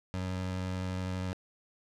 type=tone with vibrato; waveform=25% pulse; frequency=92.5 Hz; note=F#2; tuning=in tune; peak=-29 dBFS; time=0.14-1.33 s; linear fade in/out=0 ms; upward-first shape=sine; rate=12 Hz; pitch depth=11 cents each way; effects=low-pass 7000 Hz 12 dB/octave + 11-bit